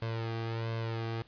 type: tone with flanger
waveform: sawtooth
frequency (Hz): 113.7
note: A#2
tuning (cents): -43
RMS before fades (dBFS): -35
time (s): 0.02-1.22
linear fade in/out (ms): 0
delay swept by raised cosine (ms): 1.9 to 2.54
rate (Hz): 1.4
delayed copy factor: +0.7
effects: pink hiss -61 dBFS RMS until 1.27 s + resampled to 11025 Hz